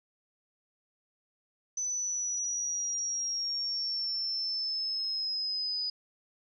sine exponential sweep, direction down, 6030 to 4961 Hz, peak -30 dBFS, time 1.77-5.9 s, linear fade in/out 5 ms, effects none

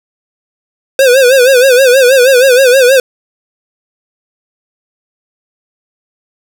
square tone with vibrato, 515 Hz, C5, 28 cents flat, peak -4 dBFS, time 0.99-3 s, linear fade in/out 2 ms, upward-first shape sine, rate 6.3 Hz, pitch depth 110 cents each way, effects none

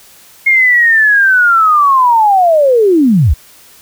sine linear sweep, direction down, 2155 to 53.7 Hz, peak -5 dBFS, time 0.46-3.34 s, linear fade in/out 10 ms, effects white hiss -41 dBFS RMS until 3.81 s

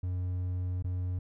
triangle tone with dropouts, 90.6 Hz, F#2, 36 cents flat, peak -28 dBFS, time 0.03-1.19 s, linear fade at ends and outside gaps 5 ms, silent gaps 0.825-0.843 s, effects none

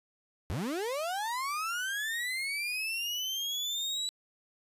35% pulse linear sweep, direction up, 65.41 to 3951 Hz, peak -30 dBFS, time 0.5-4.09 s, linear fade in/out 0 ms, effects resampled to 32000 Hz

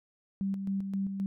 sine tone with tremolo, 195.3 Hz, G3, 6 cents flat, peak -28 dBFS, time 0.41-1.26 s, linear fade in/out 0 ms, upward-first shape square, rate 3.8 Hz, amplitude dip 45%, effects none

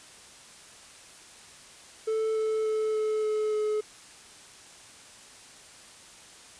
triangle tone with pitch steps, 440 / 437.2 / 434.4 / 431.7 / 429 / 426.2 Hz, A4 / A4 / A4 / A4 / A4 / G#4, 0 / -11 / -22 / -33 / -44 / +45 cents, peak -23 dBFS, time 2.07-3.81 s, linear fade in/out 10 ms, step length 290 ms, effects white hiss -50 dBFS RMS until 6.59 s + resampled to 22050 Hz

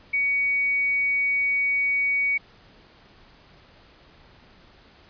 sine tone, 2250 Hz, C#7, 25 cents sharp, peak -20 dBFS, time 0.13-2.38 s, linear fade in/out 10 ms, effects pink hiss -53 dBFS RMS until 5.09 s + resampled to 11025 Hz

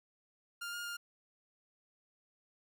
sawtooth tone with pitch steps, 1401 / 1419 / 1407 Hz, F6 / F6 / F6, +5 / +27 / +12 cents, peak -36 dBFS, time 0.61-0.97 s, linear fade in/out 10 ms, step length 120 ms, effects none

